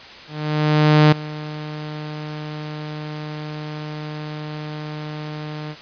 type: tone with ADSR envelope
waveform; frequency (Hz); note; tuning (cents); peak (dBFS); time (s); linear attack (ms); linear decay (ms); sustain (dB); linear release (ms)
sawtooth; 151.9; D#3; -41; -5; 0.27-5.76; 850; 8; -19; 56
effects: white hiss -39 dBFS RMS until 5.81 s + resampled to 11025 Hz